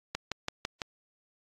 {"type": "click train", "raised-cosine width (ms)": 0.2, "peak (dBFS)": -14, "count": 5, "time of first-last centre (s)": [0.15, 0.818], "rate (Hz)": 5.99, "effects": ["AAC 32 kbps"]}